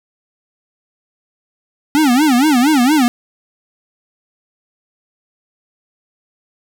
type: tone with vibrato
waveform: square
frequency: 274.5 Hz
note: C#4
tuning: 17 cents flat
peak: -10 dBFS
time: 1.95-3.08 s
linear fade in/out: 0 ms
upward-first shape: sine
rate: 4.3 Hz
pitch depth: 240 cents each way
effects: none